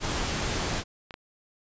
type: noise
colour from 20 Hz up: pink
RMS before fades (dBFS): -29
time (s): 0-0.84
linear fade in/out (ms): 50
type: clicks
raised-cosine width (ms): 0.3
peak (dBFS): -24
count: 2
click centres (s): 1.108 / 1.141
effects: resampled to 16000 Hz